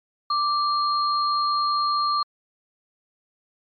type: tone pair together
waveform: sine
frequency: 1174.7 / 4230 Hz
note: D6 / C8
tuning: 0 / +18 cents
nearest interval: octave + minor seventh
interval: 2218 cents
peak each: -20 / -28 dBFS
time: 0.3-2.23 s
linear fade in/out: 5 ms
effects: MP3 32 kbps